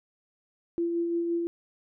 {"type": "tone with tremolo", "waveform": "sine", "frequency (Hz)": 340, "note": "F4", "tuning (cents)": -46, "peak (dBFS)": -24, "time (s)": [0.78, 1.47], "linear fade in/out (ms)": 0, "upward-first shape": "sine", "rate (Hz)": 5.8, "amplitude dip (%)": 30, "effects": []}